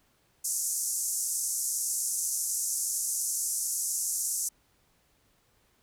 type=band-pass noise; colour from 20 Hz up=pink; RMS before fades=-31 dBFS; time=0.44-4.49 s; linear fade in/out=10 ms; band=6000 to 12000 Hz; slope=48 dB/octave; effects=pink hiss -68 dBFS RMS until 5.82 s